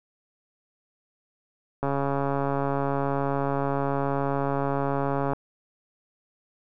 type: click train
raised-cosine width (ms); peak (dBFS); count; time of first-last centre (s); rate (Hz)
1; -13; 488; 1.83-5.334; 139
effects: none